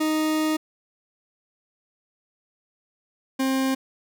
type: tone pair in turn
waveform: 40% pulse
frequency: 311.1 / 265.3 Hz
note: D#4 / C4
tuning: 0 / +24 cents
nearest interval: minor third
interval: 276 cents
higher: first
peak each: -20 dBFS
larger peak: neither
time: 0-0.57 / 3.39-3.75 s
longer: first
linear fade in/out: 10 ms
effects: none